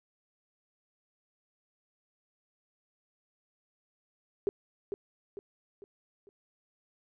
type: tone with echo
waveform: sine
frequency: 400.3 Hz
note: G4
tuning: 36 cents sharp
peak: -24 dBFS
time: 4.47-4.49 s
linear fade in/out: 0 ms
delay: 450 ms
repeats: 4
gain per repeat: -7 dB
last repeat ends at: 6.29 s
effects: none